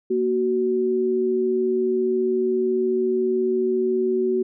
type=tone pair together; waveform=sine; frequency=235.4 / 373.7 Hz; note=A#3 / F#4; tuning=+17 / +17 cents; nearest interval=minor sixth; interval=800 cents; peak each=-26 / -19 dBFS; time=0.1-4.43 s; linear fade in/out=10 ms; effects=none